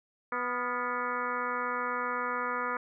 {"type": "harmonic tone with a mistuned harmonic", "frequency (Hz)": 246.9, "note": "B3", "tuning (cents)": 0, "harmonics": [1, 2, 3, 4, 5, 6, 7, 8, 9], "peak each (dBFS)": [-43, -38, -46, -36, -34, -37, -41, -44, -45], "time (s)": [0.32, 2.77], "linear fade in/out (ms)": 2, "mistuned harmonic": 6, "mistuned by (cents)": -71, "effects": []}